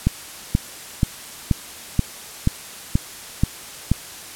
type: click train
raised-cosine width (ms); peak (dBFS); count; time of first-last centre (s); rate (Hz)
5; -3; 9; 0.07-3.916; 2.08
effects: white hiss -37 dBFS RMS until 4.35 s + low-pass 12000 Hz 12 dB/octave